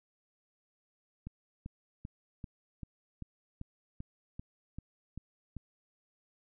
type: click train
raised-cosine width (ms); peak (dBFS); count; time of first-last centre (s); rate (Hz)
5; -29; 12; 1.27-5.567; 2.56
effects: none